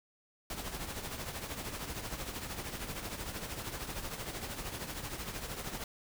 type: noise with tremolo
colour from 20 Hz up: pink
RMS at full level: -38 dBFS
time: 0.5-5.84 s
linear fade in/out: 2 ms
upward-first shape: triangle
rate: 13 Hz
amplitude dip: 65%
effects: none